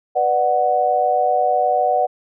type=chord; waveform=sine; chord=B minor; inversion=none; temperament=just; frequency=493.9 / 592.7 / 740.8 Hz; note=B4 / D5 / F#5; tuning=0 / +16 / +2 cents; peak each=-22 / -20 / -16 dBFS; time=0.15-2.07 s; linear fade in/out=20 ms; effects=none